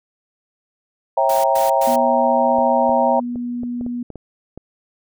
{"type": "chord", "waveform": "sine", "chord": "C# diminished seventh", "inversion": "none", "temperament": "equal with one note detuned", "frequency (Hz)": [544.5, 659.3, 784, 932.3], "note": ["C#5", "E5", "G5", "Bb5"], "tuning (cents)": [-31, 0, 0, 0], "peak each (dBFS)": -19, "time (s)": [1.17, 3.2], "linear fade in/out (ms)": 5}
{"type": "noise bursts", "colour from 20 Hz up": "white", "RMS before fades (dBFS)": -30, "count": 3, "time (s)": [1.29, 1.96], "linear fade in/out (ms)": 5, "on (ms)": 150, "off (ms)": 110}
{"type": "tone", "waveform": "sine", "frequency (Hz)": 242.4, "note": "B3", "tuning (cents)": -32, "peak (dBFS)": -22, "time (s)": [1.87, 4.03], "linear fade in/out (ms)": 5}
{"type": "clicks", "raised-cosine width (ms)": 2, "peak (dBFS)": -20, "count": 9, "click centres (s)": [2.586, 2.894, 3.358, 3.634, 3.811, 3.864, 4.103, 4.157, 4.576]}
{"effects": []}